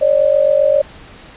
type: tone pair together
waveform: sine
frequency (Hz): 551.4 / 599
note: C#5 / D5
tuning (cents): -9 / +34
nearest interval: minor second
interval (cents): 143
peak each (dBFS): -12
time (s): 0.01-0.82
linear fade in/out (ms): 10
effects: pink hiss -39 dBFS RMS until 1.36 s + resampled to 8000 Hz